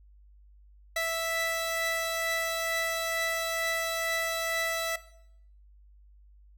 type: tone pair together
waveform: sawtooth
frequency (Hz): 659.3 / 1975.7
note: E5 / B6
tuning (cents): 0 / 0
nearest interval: octave + perfect fifth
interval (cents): 1900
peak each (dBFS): -26 / -29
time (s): 0.96-4.96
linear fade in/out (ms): 5
effects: noise-tail reverb RT60 0.7 s tail -17 dB re dry + added 50 Hz sine -53 dBFS peak until 6.57 s